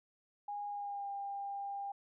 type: tone with pitch glide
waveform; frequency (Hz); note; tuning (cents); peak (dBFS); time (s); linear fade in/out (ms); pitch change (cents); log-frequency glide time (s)
sine; 820 to 799.4; G#5 to G5; -22 to +34; -38; 0.48-1.92; 5; -44; 0.68-1.09
effects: none